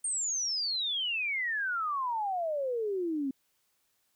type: exponential sweep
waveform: sine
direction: down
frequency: 8870 to 261.2 Hz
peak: -29 dBFS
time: 0.04-3.31 s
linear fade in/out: 5 ms
effects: white hiss -74 dBFS RMS until 4.15 s